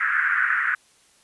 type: band-pass noise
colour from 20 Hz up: white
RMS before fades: -22 dBFS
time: 0-0.75 s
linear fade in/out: 5 ms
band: 1400 to 1800 Hz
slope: 48 dB/octave
effects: white hiss -58 dBFS RMS until 1.23 s + resampled to 24000 Hz